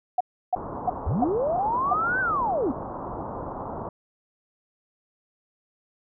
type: tone bursts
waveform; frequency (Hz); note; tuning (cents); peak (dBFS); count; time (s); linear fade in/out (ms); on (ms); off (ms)
sine; 730; F#5; -24; -18; 6; 0.18-1.936; 5; 26; 320
type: low-pass noise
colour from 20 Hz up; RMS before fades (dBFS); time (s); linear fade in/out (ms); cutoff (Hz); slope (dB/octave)
white; -34; 0.56-3.89; 2; 1100; 48
type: linear two-way sweep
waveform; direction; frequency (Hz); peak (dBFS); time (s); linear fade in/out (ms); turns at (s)
sine; up then down; 49 to 1565 to 217.1; -22; 1.06-2.72; 10; 2.2
effects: none